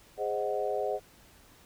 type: chord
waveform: sine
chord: Ab dominant seventh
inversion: none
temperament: equal with one note detuned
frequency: 413.9 / 523.3 / 622.3 / 740 Hz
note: Ab4 / C5 / Eb5 / Gb5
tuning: -6 / 0 / 0 / 0 cents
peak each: -33 / -34 / -34 / -35 dBFS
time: 0.17-1 s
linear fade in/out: 50 ms
effects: pink hiss -58 dBFS RMS until 1.65 s